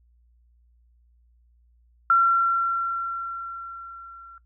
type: tone with level ramp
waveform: sine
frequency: 1363 Hz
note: F6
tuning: 43 cents flat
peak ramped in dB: -13 to -42 dBFS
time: 2.1-4.38 s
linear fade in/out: 2 ms
effects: noise-tail reverb RT60 0.1 s tail -18 dB re dry + added 59 Hz sine -57 dBFS peak until 4.45 s